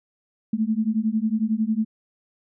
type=beating tone pair; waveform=sine; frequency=213.7 / 224.7 Hz; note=G#3 / A3; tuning=+50 / +37 cents; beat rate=11 Hz; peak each=-23 dBFS; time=0.53-1.85 s; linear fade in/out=5 ms; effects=none